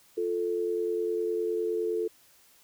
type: tone pair together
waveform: sine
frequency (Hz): 350.2 / 440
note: F4 / A4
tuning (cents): +5 / 0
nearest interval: major third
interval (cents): 395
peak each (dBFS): -31 / -28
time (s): 0.17-2.08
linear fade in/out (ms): 10
effects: white hiss -60 dBFS RMS until 2.63 s